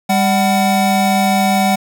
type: tone pair together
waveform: square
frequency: 198.91 / 751 Hz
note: G3 / F#5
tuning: +26 / +26 cents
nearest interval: octave + major seventh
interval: 2300 cents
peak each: -15 dBFS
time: 0.09-1.76 s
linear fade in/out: 10 ms
effects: none

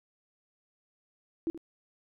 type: tone with echo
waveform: sine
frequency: 329.6 Hz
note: E4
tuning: in tune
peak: -27 dBFS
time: 1.47-1.5 s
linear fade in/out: 0 ms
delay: 76 ms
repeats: 1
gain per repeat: -13 dB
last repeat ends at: 1.576 s
effects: none

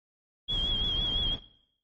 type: noise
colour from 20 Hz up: brown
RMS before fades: -34 dBFS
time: 0.48-1.4 s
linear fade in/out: 50 ms
type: tone with vibrato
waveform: sine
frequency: 3288 Hz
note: G#7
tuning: 18 cents flat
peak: -27 dBFS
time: 0.48-1.36 s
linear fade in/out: 20 ms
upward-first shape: triangle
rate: 5.9 Hz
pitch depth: 64 cents each way
effects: noise-tail reverb RT60 0.7 s tail -17 dB re dry + MP3 32 kbps

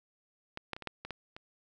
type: clicks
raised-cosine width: 0.3 ms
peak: -23 / -19 / -27 / -28 / -19 / -25 / -22 / -29 dBFS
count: 8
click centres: 0.574 / 0.733 / 0.765 / 0.823 / 0.873 / 1.05 / 1.107 / 1.365 s
effects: none

